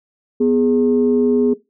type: tone pair together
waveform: sine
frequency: 246.9 / 415.3 Hz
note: B3 / G#4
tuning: 0 / 0 cents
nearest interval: major sixth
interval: 900 cents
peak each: -14 dBFS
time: 0.4-1.54 s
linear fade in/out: 10 ms
effects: noise-tail reverb RT60 0.2 s tail -17 dB re dry + tanh soft clip ceiling -5 dBFS